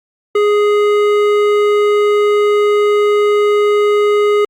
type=tone with hard clipping; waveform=sine; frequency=415.3 Hz; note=G#4; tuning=in tune; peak=-11 dBFS; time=0.35-4.45 s; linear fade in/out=5 ms; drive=12 dB; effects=Opus 48 kbps